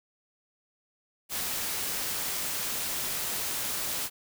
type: noise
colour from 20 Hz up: white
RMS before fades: -32 dBFS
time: 1.29-4.1 s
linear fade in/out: 50 ms
effects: none